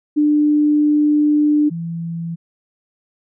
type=tone pair in turn; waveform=sine; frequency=297.9 / 167.19 Hz; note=D4 / E3; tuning=+25 / +25 cents; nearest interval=minor seventh; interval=1000 cents; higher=first; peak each=-11 / -22 dBFS; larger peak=first; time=0.16-1.7 / 1.7-2.36 s; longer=first; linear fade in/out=20 ms; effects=none